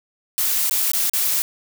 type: noise with dropouts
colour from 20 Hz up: blue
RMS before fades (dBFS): -20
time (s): 0.38-1.42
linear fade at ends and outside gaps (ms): 0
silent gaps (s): 0.696-0.71 / 0.917-0.934 / 1.096-1.135
effects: none